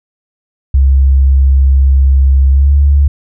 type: tone with pitch glide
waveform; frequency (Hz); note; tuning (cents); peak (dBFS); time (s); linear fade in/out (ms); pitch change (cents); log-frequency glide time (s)
sine; 67.4 to 70.96; C#2 to C#2; -48 to +41; -4; 0.74-3.08; 5; +89; 2.5-2.73
effects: none